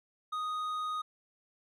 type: tone with hard clipping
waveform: triangle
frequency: 1244.5 Hz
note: D#6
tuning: in tune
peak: -34 dBFS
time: 0.32-1.02 s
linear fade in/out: 10 ms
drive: 9 dB
effects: none